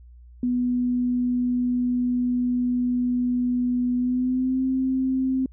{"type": "tone with pitch glide", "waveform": "sine", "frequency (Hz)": [246.9, 261.6], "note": ["B3", "C4"], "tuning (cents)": [0, 0], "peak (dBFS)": -20, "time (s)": [0.43, 5.46], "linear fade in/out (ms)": 2, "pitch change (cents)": 100, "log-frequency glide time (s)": [3.96, 4.63], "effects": ["added 60 Hz sine -44 dBFS peak until 5.52 s"]}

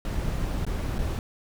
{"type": "noise with dropouts", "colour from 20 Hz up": "brown", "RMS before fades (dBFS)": -28, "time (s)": [0.05, 1.19], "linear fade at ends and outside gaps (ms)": 1, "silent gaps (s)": [[0.651, 0.666], [0.983, 0.989]], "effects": []}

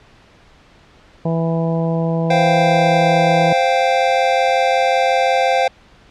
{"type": "harmonic tone", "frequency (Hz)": 164.81, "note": "E3", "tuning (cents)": 0, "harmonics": [1, 2, 3, 4, 5, 6], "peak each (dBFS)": [-17, -27, -23, -25, -31, -33], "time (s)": [1.25, 3.53], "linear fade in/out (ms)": 5}
{"type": "chord", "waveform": "square", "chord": "C suspended fourth", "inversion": "none", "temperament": "equal", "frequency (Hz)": [523.3, 698.5, 784], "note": ["C5", "F5", "G5"], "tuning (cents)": [0, 0, 0], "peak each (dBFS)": -18, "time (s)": [2.3, 5.68], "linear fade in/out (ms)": 5}
{"effects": ["pink hiss -48 dBFS RMS until 6.1 s", "low-pass 4000 Hz 12 dB/octave"]}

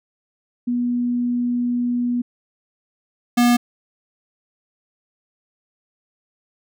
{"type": "tone pair in turn", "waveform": ["sine", "square"], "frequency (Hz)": [243.1, 241.4], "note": ["B3", "B3"], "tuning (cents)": [-27, -39], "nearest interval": "unison", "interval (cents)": 12, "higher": "first", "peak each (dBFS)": [-18, -13], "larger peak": "second", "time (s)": [[0.67, 2.22], [3.37, 3.57]], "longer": "first", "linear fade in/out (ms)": 10, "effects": []}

